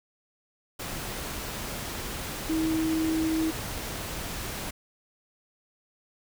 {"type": "tone in noise", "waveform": "sine", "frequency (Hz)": 319.6, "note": "D#4", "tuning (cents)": 47, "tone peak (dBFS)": -24, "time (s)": [2.49, 3.51], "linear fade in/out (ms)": 10, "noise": "pink", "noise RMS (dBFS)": -35, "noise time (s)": [0.79, 4.71], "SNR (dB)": 8, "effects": []}